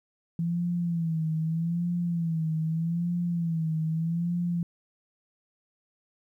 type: tone with vibrato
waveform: sine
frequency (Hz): 166.2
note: E3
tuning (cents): +15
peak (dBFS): -25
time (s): 0.39-4.63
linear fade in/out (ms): 2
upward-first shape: sine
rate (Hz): 0.81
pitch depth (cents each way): 84
effects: 11-bit